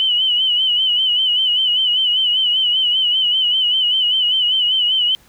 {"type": "tone with vibrato", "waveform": "sine", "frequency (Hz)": 3000, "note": "F#7", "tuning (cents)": 23, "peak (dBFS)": -13, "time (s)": [0, 5.15], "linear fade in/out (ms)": 0, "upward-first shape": "sine", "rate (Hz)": 5.1, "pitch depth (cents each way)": 69, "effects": ["pink hiss -51 dBFS RMS until 5.28 s"]}